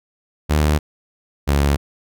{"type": "tone pair in turn", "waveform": "sawtooth", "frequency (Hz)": [75.5, 71.01], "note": ["D2", "C#2"], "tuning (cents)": [48, 42], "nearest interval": "minor second", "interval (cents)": 106, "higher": "first", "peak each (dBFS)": -10, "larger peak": "neither", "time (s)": [[0.49, 0.79], [1.47, 1.77]], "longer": "neither", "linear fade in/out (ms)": 20, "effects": []}